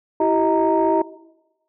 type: tone cluster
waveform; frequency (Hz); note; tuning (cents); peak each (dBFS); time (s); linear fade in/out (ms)
sine; 329.4 / 384.8 / 631 / 928; E4 / G4 / D#5 / A#5; -1 / -32 / +24 / -8; -20; 0.2-1.02; 5
effects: noise-tail reverb RT60 1.0 s tail -19 dB re dry + tanh soft clip ceiling -7 dBFS